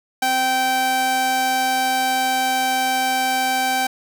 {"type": "tone pair together", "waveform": "sawtooth", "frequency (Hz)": [259, 776.9], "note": ["C4", "G5"], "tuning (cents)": [-17, -16], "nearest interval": "octave + perfect fifth", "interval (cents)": 1901, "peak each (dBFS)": [-25, -14], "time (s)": [0.22, 3.87], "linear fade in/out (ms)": 5, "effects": []}